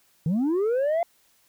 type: linear sweep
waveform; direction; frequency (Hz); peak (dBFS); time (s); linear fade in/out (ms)
sine; up; 146.83 to 698.5; -18; 0.26-1.03; 2
effects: tanh soft clip ceiling -20 dBFS + white hiss -63 dBFS RMS until 1.48 s